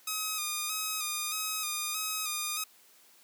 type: tone with vibrato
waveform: 5% pulse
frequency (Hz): 1244.5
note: D#6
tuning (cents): 0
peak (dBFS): -20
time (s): 0.07-2.64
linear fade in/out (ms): 5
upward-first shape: square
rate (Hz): 1.6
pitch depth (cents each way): 37
effects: white hiss -60 dBFS RMS until 3.23 s + high-pass 200 Hz 12 dB/octave